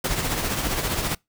pink noise with tremolo, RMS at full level -23 dBFS, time 0.04-1.15 s, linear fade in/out 5 ms, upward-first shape triangle, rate 15 Hz, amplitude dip 55%, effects noise-tail reverb RT60 0.2 s tail -26 dB re dry

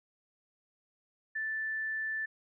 sine tone, 1760 Hz, A6, in tune, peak -32 dBFS, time 1.35-2.26 s, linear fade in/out 10 ms, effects none

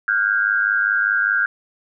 sine tone cluster, 1409 / 1514 / 1614 Hz, F6 / F#6 / G#6, +15 / +39 / -50 cents, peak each -20 dBFS, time 0.08-1.46 s, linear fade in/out 2 ms, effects none

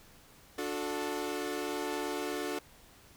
sawtooth chord, D major, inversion none, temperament equal with one note detuned, 293.7 / 362.8 / 440 Hz, D4 / F#4 / A4, 0 / -34 / 0 cents, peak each -34 dBFS, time 0.58-2.59 s, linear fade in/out 5 ms, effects pink hiss -58 dBFS RMS until 3.16 s

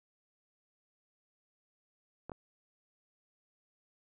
clicks, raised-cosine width 1 ms, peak -28 dBFS, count 2, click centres 2.296 / 2.318 s, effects none

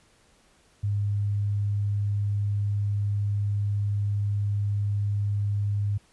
sine tone, 102.1 Hz, G#2, 29 cents flat, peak -23 dBFS, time 0.83-5.98 s, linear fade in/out 10 ms, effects pink hiss -61 dBFS RMS until 6.12 s + resampled to 24000 Hz

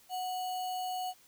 sine tone with sample-and-hold, 737 Hz, F#5, 7 cents flat, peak -33 dBFS, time 0.09-1.14 s, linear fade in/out 50 ms, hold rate 3675 Hz, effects white hiss -62 dBFS RMS until 1.27 s

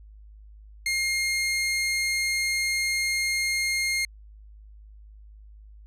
sawtooth tone, 2130 Hz, C7, 30 cents sharp, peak -20 dBFS, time 0.86-4.05 s, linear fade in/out 2 ms, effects added 52 Hz sine -45 dBFS peak until 5.86 s + low-pass 12000 Hz 12 dB/octave

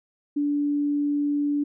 sine tone, 290 Hz, D4, 22 cents flat, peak -21 dBFS, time 0.36-1.64 s, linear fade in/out 10 ms, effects none

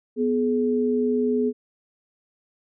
sine tone pair together, 246.9 / 423.2 Hz, B3 / G#4, 0 / +33 cents, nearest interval major sixth, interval 933 cents, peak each -22 dBFS, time 0.16-1.53 s, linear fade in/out 50 ms, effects none

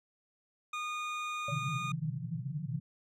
25% pulse tone, 1226 Hz, D#6, 26 cents flat, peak -31 dBFS, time 0.73-1.92 s, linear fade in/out 5 ms
sine tone with exponential decay, 572 Hz, D5, 46 cents flat, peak -36 dBFS, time 1.48-1.6 s, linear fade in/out 5 ms, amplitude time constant 25 ms
white band-pass noise, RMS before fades -37 dBFS, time 1.48-2.8 s, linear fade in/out 5 ms, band 120 to 170 Hz, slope 96 dB/octave
effects low-pass 6000 Hz 12 dB/octave

